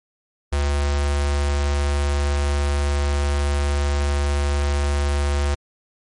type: tone with notch filter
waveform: square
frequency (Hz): 71.7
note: D2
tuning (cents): -41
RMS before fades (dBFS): -20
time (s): 0.52-5.55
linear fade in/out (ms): 10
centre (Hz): 170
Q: 0.71
effects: MP3 48 kbps